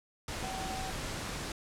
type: tone in noise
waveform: sine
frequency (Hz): 760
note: F#5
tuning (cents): +46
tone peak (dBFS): -39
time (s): 0.43-0.9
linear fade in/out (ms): 2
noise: pink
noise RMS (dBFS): -38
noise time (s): 0.28-1.52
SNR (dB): -4
effects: low-pass 9000 Hz 12 dB/octave